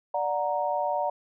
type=chord; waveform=sine; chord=D augmented; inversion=none; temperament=equal with one note detuned; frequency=587.3 / 731.9 / 932.3 Hz; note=D5 / F#5 / A#5; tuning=0 / -19 / 0 cents; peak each=-29 dBFS; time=0.14-1.1 s; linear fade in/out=5 ms; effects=none